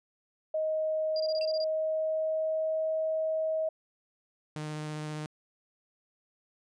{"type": "tone with pitch glide", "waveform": "sine", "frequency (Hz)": [627, 634.7], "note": ["D#5", "D#5"], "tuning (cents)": [13, 34], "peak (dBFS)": -27, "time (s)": [0.54, 3.69], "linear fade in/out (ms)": 5, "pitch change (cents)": 21, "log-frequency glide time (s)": [1.08, 2.92]}
{"type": "tone bursts", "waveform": "sine", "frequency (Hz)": 4800, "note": "D8", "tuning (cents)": 37, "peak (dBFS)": -35, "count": 8, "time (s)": [1.16, 1.641], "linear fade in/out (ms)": 2, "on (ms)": 40, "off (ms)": 23}
{"type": "tone with exponential decay", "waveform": "triangle", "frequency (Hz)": 2697, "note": "E7", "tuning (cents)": 39, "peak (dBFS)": -36, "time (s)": [1.41, 1.49], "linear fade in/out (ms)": 1, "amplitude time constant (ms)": 16}
{"type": "tone with vibrato", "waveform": "sawtooth", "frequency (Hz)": 152.6, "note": "D#3", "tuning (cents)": -33, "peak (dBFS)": -31, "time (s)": [4.56, 5.26], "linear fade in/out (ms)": 0, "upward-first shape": "sine", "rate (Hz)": 15, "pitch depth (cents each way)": 10}
{"effects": ["resampled to 22050 Hz"]}